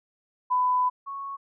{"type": "tone pair in turn", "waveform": "sine", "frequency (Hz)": [1000, 1105.5], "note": ["B5", "C#6"], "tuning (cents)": [21, -5], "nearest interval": "major second", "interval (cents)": 174, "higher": "second", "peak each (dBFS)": [-20, -32], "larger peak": "first", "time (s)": [[0.5, 0.9], [1.06, 1.37]], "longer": "first", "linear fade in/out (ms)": 20, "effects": []}